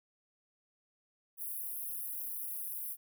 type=high-pass noise; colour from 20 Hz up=white; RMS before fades=-40 dBFS; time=1.37-2.97 s; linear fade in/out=50 ms; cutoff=10000 Hz; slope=96 dB/octave; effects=none